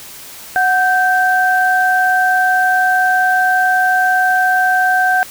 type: tone pair together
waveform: sine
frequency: 738.4 / 1560 Hz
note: F#5 / G6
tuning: -4 / -9 cents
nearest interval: octave + minor second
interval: 1295 cents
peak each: -13 / -13 dBFS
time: 0.56-5.23 s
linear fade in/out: 0 ms
effects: white hiss -34 dBFS RMS until 5.3 s